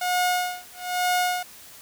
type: tone with tremolo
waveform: sawtooth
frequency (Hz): 722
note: F#5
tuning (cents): -43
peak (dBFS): -16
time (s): 0.01-1.43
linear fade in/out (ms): 5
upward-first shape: sine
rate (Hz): 1.1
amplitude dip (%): 100
effects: white hiss -46 dBFS RMS until 1.81 s